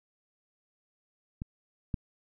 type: clicks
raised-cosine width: 5 ms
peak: -23 / -18 dBFS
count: 2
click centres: 1.419 / 1.942 s
effects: none